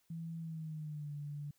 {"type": "tone with pitch glide", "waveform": "sine", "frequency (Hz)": [164.81, 145.98], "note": ["E3", "D3"], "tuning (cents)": [0, -10], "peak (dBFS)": -40, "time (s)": [0.1, 1.51], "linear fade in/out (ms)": 5, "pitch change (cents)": -210, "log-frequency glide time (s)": [0.39, 1.12], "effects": ["white hiss -75 dBFS RMS until 1.58 s"]}